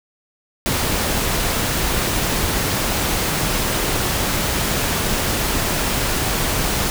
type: noise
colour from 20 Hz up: pink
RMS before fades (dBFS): -20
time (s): 0.66-6.9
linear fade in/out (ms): 0
effects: none